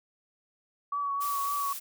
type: tone with vibrato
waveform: sine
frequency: 1133 Hz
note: C#6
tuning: 37 cents sharp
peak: -28 dBFS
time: 0.92-1.73 s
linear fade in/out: 5 ms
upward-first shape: triangle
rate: 3.6 Hz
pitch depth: 30 cents each way
type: noise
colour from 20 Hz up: blue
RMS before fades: -38 dBFS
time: 1.2-1.8 s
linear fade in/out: 20 ms
effects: none